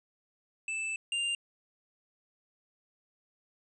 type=tone pair in turn; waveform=square; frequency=2637 / 2794 Hz; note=E7 / F7; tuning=0 / 0 cents; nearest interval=minor second; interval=100 cents; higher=second; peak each=-33 / -30 dBFS; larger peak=second; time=0.68-0.96 / 1.12-1.35 s; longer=first; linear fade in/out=2 ms; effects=resampled to 22050 Hz